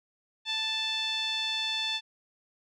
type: tone with low-pass filter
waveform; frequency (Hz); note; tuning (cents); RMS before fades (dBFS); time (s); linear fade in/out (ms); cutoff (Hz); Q
5% pulse; 880; A5; 0; -31; 0.45-2.01; 50; 3600; 4.1
effects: none